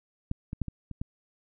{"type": "clicks", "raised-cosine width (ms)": 5, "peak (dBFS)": [-17, -22, -16, -23, -26, -20], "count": 6, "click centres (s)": [0.314, 0.531, 0.617, 0.683, 0.913, 1.015], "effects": []}